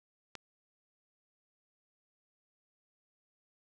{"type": "click", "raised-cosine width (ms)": 0.2, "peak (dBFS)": -25, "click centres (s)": 0.353, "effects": []}